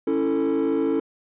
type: chord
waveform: triangle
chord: A major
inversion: first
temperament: equal with one note detuned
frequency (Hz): 277.2 / 329.6 / 444.6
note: C#4 / E4 / A4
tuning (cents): 0 / 0 / +18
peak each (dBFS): -21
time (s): 0.07-1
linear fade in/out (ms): 5
effects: tanh soft clip ceiling -14 dBFS + resampled to 8000 Hz